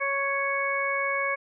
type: harmonic tone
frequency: 554.4 Hz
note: C#5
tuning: in tune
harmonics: 1 / 2 / 3 / 4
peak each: -31 / -30 / -32 / -28 dBFS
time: 0-1.36 s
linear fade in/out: 20 ms
effects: none